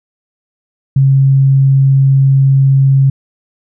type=tone; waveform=sine; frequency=135.8 Hz; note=C#3; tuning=35 cents flat; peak=-5 dBFS; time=0.96-3.1 s; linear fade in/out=5 ms; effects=none